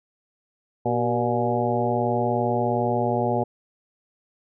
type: harmonic tone with a mistuned harmonic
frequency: 119.8 Hz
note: A#2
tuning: 48 cents sharp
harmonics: 1 / 2 / 3 / 4 / 5 / 6 / 7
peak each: -28 / -28 / -28 / -28 / -28 / -28 / -28 dBFS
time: 0.85-3.44 s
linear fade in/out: 10 ms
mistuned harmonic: 3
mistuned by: +81 cents
effects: none